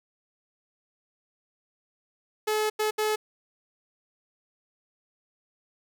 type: tone bursts at uneven times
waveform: sawtooth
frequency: 428.6 Hz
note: A4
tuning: 45 cents flat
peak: -20 dBFS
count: 3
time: 2.47-2.7 / 2.79-2.91 / 2.98-3.16 s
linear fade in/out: 10 ms
effects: none